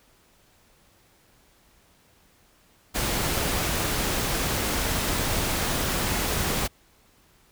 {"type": "noise", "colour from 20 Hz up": "pink", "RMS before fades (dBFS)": -26, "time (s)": [2.94, 6.68], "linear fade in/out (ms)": 20, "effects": ["pink hiss -60 dBFS RMS until 7.51 s"]}